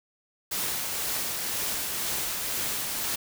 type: noise with tremolo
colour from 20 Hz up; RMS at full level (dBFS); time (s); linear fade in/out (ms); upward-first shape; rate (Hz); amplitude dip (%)
white; -29; 0.51-3.16; 10; triangle; 2; 30
effects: none